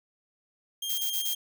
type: tone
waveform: sawtooth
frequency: 3207 Hz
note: G7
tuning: 39 cents sharp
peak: -28 dBFS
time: 0.82-1.35 s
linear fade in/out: 5 ms
type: noise bursts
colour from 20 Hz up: violet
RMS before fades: -31 dBFS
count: 4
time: 0.89-1.341 s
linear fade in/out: 10 ms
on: 94 ms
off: 25 ms
effects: none